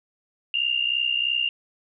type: tone pair together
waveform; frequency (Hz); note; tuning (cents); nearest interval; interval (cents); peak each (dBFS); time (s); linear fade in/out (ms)
sine; 2774 / 2837; F7 / F7; -12 / +27; unison; 39; -24; 0.54-1.49; 2
effects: none